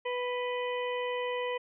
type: harmonic tone with a mistuned harmonic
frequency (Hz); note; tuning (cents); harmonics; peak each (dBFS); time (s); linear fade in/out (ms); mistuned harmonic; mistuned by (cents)
493.9; B4; 0; 1 / 2 / 4 / 5 / 6; -32 / -37 / -40 / -44 / -44; 0.05-1.58; 10; 6; +37
effects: none